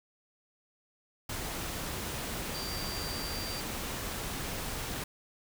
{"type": "tone in noise", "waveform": "sine", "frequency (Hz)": 4699, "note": "D8", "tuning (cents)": 0, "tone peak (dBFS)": -40, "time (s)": [2.54, 3.61], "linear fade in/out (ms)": 5, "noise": "pink", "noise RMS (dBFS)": -37, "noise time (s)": [1.29, 5.04], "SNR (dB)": -6, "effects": []}